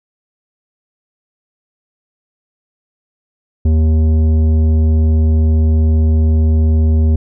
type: tone with tanh clipping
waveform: sine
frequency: 78.8 Hz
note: D#2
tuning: 23 cents sharp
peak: -10 dBFS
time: 3.65-7.16 s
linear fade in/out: 5 ms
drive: 11 dB
effects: none